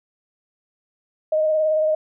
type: tone with vibrato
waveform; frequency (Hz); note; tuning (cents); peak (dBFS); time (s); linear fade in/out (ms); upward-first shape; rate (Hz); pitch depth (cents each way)
sine; 622.3; D#5; 0; -16; 1.32-1.95; 5; sine; 18; 23
effects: none